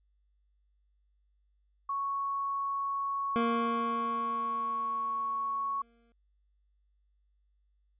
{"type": "tone", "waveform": "sine", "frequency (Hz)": 1108.7, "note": "C#6", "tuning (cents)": 0, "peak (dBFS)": -30, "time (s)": [1.89, 5.82], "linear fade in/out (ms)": 5}
{"type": "tone with exponential decay", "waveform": "25% pulse", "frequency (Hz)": 233.1, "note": "A#3", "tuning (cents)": 0, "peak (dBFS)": -23, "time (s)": [3.36, 6.12], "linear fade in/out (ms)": 0, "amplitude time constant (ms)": 600}
{"effects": ["added 50 Hz sine -68 dBFS peak until 7.99 s", "resampled to 8000 Hz"]}